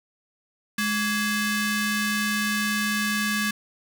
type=ring-modulated tone; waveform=sawtooth; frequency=938 Hz; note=A#5; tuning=11 cents sharp; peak=-16 dBFS; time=0.78-3.51 s; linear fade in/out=5 ms; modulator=727 Hz; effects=none